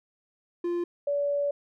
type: tone pair in turn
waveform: triangle / sine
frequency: 347.5 / 572.8 Hz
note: F4 / D5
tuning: -9 / -43 cents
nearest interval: major sixth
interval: 866 cents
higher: second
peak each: -24 / -24 dBFS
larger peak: neither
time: 0.64-0.84 / 1.07-1.51 s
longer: second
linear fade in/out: 5 ms
effects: none